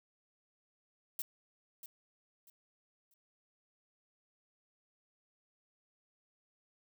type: noise with echo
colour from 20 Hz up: violet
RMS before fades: -38 dBFS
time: 1.19-1.22 s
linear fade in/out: 2 ms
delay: 640 ms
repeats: 3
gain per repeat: -11 dB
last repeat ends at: 3.14 s
effects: none